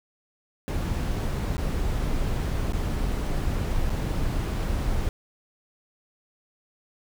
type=noise with dropouts; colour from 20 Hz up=brown; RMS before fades=-26 dBFS; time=0.68-5.09 s; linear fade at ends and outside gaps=0 ms; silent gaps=1.568-1.58 / 2.723-2.733 / 3.896-3.903 s; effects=none